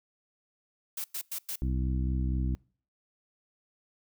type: noise bursts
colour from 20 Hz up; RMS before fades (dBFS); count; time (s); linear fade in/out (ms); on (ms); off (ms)
blue; -35; 4; 0.97-1.558; 5; 72; 100
type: harmonic tone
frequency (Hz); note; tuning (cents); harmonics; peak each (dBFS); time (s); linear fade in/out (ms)
64.2; C2; -32; 1 / 2 / 3 / 4 / 5; -28 / -34 / -38 / -40 / -42; 1.62-2.55; 0
effects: noise-tail reverb RT60 0.5 s tail -26 dB re dry